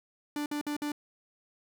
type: tone bursts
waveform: 45% pulse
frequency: 294.3 Hz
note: D4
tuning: 4 cents sharp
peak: -31 dBFS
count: 4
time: 0.36-0.919 s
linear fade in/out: 2 ms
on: 100 ms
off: 53 ms
effects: none